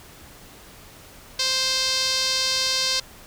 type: tone with band-pass filter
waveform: sawtooth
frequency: 523.3 Hz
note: C5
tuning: in tune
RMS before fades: -23 dBFS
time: 1.39-3 s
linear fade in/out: 5 ms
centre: 4700 Hz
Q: 3.1
effects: pink hiss -46 dBFS RMS until 3.26 s